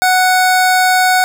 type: tone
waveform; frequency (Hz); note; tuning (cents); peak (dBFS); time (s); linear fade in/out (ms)
25% pulse; 740; F#5; 0; -5; 0.02-1.24; 0
effects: none